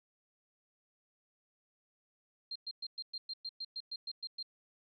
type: tone bursts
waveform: sine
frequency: 4186 Hz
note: C8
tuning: in tune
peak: -38 dBFS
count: 13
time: 2.51-4.428 s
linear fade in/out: 5 ms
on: 46 ms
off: 110 ms
effects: none